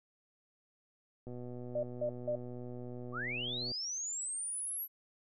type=click train; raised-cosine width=2 ms; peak=-33 dBFS; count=302; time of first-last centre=1.27-3.717 s; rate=123 Hz
type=tone bursts; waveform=sine; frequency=601 Hz; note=D5; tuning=40 cents sharp; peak=-31 dBFS; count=3; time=1.75-2.356 s; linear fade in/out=5 ms; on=82 ms; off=180 ms
type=linear sweep; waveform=sine; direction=up; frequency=1068 to 11840 Hz; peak=-36 dBFS; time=3.12-4.88 s; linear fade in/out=50 ms
effects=none